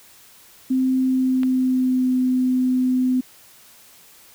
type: tone with pitch glide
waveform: sine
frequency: 259.7 to 254.8 Hz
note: C4 to C4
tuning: -13 to -46 cents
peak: -16 dBFS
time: 0.7-3.21 s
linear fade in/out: 10 ms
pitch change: -33 cents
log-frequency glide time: 1.04-2.13 s
type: click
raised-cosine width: 0.3 ms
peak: -17 dBFS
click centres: 1.433 s
effects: white hiss -49 dBFS RMS until 4.34 s